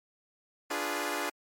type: chord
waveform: 10% pulse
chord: D diminished seventh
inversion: none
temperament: equal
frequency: 293.7 / 349.2 / 415.3 / 493.9 Hz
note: D4 / F4 / Ab4 / Cb5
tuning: 0 / 0 / 0 / 0 cents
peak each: -27 / -28 / -28 / -31 dBFS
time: 0.7-1.3 s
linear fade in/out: 10 ms
effects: MP3 64 kbps